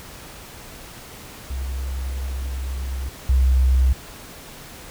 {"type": "tone pair in turn", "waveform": "sine", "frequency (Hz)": [65.41, 64.73], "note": ["C2", "C2"], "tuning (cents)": [0, -18], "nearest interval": "unison", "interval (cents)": 18, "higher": "first", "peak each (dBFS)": [-24, -13], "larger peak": "second", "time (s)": [[1.5, 3.09], [3.29, 3.93]], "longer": "first", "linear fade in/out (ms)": 5, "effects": ["pink hiss -40 dBFS RMS until 4.9 s"]}